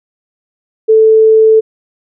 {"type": "tone", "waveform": "sine", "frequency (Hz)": 440, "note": "A4", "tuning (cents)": 0, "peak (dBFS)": -3, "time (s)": [0.88, 1.61], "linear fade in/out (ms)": 20, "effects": []}